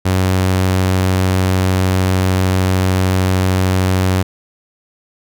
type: tone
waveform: sawtooth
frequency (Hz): 93.3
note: F#2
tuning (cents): +15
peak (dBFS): -8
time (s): 0.05-4.23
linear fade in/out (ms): 10
effects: none